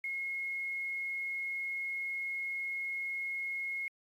sine tone with quantisation, 2162 Hz, C#7, 44 cents flat, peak -34 dBFS, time 0.04-3.88 s, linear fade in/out 2 ms, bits 10, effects AAC 64 kbps

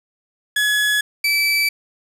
30% pulse tone pair in turn, 1693 / 2313 Hz, G#6 / D7, +33 / -27 cents, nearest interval perfect fourth, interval 540 cents, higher second, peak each -13 / -13 dBFS, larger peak neither, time 0.56-1.01 / 1.24-1.69 s, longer neither, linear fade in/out 5 ms, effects resampled to 32000 Hz + 7-bit

